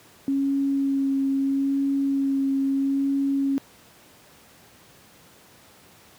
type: tone with vibrato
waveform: sine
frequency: 274.2 Hz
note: C#4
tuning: 19 cents flat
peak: -20 dBFS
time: 0.28-3.58 s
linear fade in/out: 0 ms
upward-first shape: sine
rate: 0.77 Hz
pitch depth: 14 cents each way
effects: pink hiss -52 dBFS RMS until 6.18 s + high-pass 100 Hz 12 dB/octave